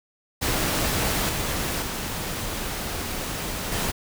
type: noise with level steps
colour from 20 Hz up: pink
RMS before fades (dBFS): -24 / -27 / -30 / -26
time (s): 0.41-3.92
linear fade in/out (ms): 20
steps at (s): 1.29 / 1.82 / 3.72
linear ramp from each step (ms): 2
effects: none